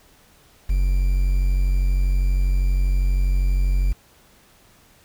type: tone with quantisation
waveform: triangle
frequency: 46.25 Hz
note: F#1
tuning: in tune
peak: -14 dBFS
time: 0.69-3.93 s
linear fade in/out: 10 ms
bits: 7
effects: pink hiss -54 dBFS RMS until 5.04 s